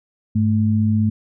sine tone pair together, 102.55 / 217.5 Hz, G#2 / A3, -21 / -20 cents, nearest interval octave + minor second, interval 1301 cents, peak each -17 dBFS, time 0.35-1.1 s, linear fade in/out 10 ms, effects none

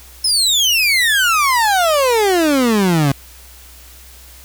30% pulse exponential sweep, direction down, 5274 to 133.9 Hz, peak -9 dBFS, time 0.24-3.12 s, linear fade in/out 5 ms, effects added 62 Hz sine -41 dBFS peak until 4.44 s + white hiss -42 dBFS RMS until 4.44 s

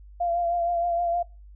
sine tone with vibrato, 690 Hz, F5, 21 cents flat, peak -22 dBFS, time 0.2-1.23 s, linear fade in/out 10 ms, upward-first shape triangle, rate 6.4 Hz, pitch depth 36 cents each way, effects noise-tail reverb RT60 0.3 s tail -24 dB re dry + added 50 Hz sine -44 dBFS peak until 1.55 s

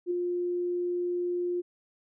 sine tone with ADSR envelope, 353.4 Hz, F4, 21 cents sharp, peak -24 dBFS, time 0.06-1.62 s, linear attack 48 ms, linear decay 6 ms, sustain -3 dB, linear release 23 ms, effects none

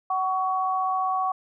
sine tone pair together, 752 / 1121.2 Hz, F#5 / C#6, +28 / +19 cents, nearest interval perfect fifth, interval 691 cents, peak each -25 dBFS, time 0.1-1.32 s, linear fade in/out 5 ms, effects none

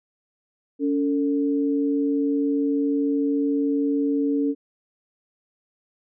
sine tone pair together, 282.5 / 449 Hz, C#4 / A4, +33 / +35 cents, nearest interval minor sixth, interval 802 cents, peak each -20 / -27 dBFS, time 0.79-4.55 s, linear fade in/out 50 ms, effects none

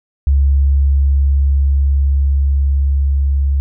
sine tone with level ramp, 69.3 Hz, C#2, in tune, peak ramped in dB -8 to -11 dBFS, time 0.27-3.6 s, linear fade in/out 0 ms, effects none

